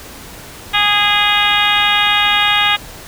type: harmonic tone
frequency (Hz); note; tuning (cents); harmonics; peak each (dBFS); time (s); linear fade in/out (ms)
412.4; G#4; -12; 2 / 3 / 4 / 5 / 6 / 7 / 8 / 9; -19 / -19 / -19 / -19 / -19 / -19 / -19 / -19; 0.73-2.77; 20
effects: pink hiss -34 dBFS RMS until 3.07 s